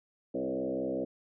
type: tone with frequency modulation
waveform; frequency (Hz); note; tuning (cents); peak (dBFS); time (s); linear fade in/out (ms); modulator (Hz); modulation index
sine; 408.6; G#4; -28; -30; 0.34-1.05; 10; 64.9; 2.9
effects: none